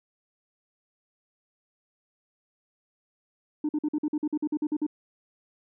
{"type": "tone bursts", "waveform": "sine", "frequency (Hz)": 301.3, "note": "D4", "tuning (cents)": 44, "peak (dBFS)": -22, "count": 13, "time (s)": [3.64, 4.866], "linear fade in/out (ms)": 5, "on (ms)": 50, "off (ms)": 48, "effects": ["tanh soft clip ceiling -22 dBFS"]}